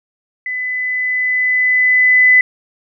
sine tone with level ramp, 2006 Hz, B6, 26 cents sharp, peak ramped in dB -19 to -5 dBFS, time 0.46-2.41 s, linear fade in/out 2 ms, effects none

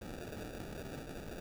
blue noise with sample-and-hold, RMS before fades -45 dBFS, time 0.01-1.4 s, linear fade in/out 5 ms, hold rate 1050 Hz, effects none

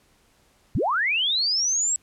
sine linear sweep, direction up, 55 to 7780 Hz, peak -20 dBFS, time 0.75-1.96 s, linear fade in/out 0 ms, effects pink hiss -61 dBFS RMS until 2.02 s + low-pass 12000 Hz 12 dB/octave

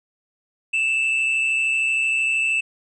triangle tone pair together, 2637 / 2770 Hz, E7 / F7, 0 / -15 cents, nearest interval minor second, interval 85 cents, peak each -17 / -27 dBFS, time 0.73-2.61 s, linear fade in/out 10 ms, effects resampled to 22050 Hz

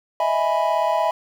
triangle chord, E major seventh, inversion third, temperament equal, 622.3 / 659.3 / 830.6 / 987.8 Hz, D#5 / E5 / G#5 / B5, 0 / 0 / 0 / 0 cents, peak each -23 / -20 / -22 / -21 dBFS, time 0.2-1.11 s, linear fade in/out 2 ms, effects 8-bit

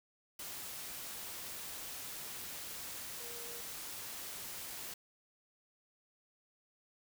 sine tone in noise, 473.5 Hz, A#4, 27 cents sharp, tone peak -52 dBFS, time 3.2-3.61 s, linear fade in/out 5 ms, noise white, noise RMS -45 dBFS, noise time 0.39-4.94 s, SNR -10 dB, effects none

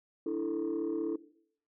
sine chord, D suspended second, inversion none, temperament equal, 293.7 / 329.6 / 440 Hz, D4 / E4 / A4, 0 / 0 / 0 cents, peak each -35 / -32 / -34 dBFS, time 0.26-1.16 s, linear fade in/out 5 ms, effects noise-tail reverb RT60 0.6 s tail -18 dB re dry + tanh soft clip ceiling -26 dBFS

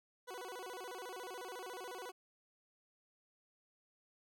20% pulse tone with vibrato, 427.8 Hz, A4, 49 cents flat, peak -40 dBFS, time 0.27-2.12 s, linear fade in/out 20 ms, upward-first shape square, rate 14 Hz, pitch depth 250 cents each way, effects none

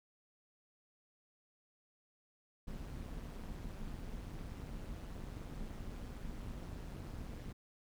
brown noise with amplitude modulation, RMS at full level -42 dBFS, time 2.67-7.53 s, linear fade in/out 10 ms, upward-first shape sine, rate 192 Hz, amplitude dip 70%, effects none

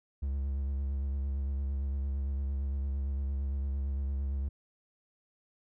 triangle tone with vibrato, 68.7 Hz, C#2, 15 cents flat, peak -28 dBFS, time 0.22-4.49 s, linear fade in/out 10 ms, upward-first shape sine, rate 8.8 Hz, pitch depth 39 cents each way, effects none

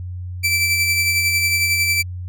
sawtooth tone with tremolo, 2330 Hz, D7, 14 cents flat, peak -11 dBFS, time 0.43-2.03 s, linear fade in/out 20 ms, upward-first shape sine, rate 11 Hz, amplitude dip 35%, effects added 90 Hz sine -26 dBFS peak until 2.28 s

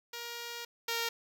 5% pulse tone pair in turn, 472.1 / 463.5 Hz, A#4 / A#4, +22 / -10 cents, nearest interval unison, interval 32 cents, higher first, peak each -28 / -20 dBFS, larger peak second, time 0.13-0.65 / 0.88-1.09 s, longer first, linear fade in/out 5 ms, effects none

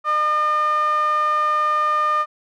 sawtooth tone with band-pass filter, 606 Hz, D#5, 46 cents flat, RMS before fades -19 dBFS, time 0.04-2.26 s, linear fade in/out 50 ms, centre 1300 Hz, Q 6.8, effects none

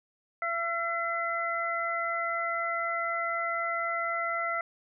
harmonic tone, 676 Hz, E5, 43 cents sharp, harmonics 1 / 2 / 3, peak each -34 / -31 / -33 dBFS, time 0.42-4.61 s, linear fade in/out 2 ms, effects none

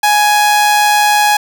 sawtooth tone with amplitude modulation, 834 Hz, G#5, 7 cents sharp, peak -3 dBFS, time 0.03-1.37 s, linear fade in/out 5 ms, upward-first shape sine, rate 140 Hz, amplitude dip 30%, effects none

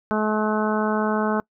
harmonic tone, 214.3 Hz, A3, 45 cents flat, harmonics 1 / 2 / 3 / 4 / 5 / 6 / 7, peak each -23 / -26 / -28 / -29 / -30 / -31 / -31 dBFS, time 0.11-1.4 s, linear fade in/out 0 ms, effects noise-tail reverb RT60 0.1 s tail -25 dB re dry

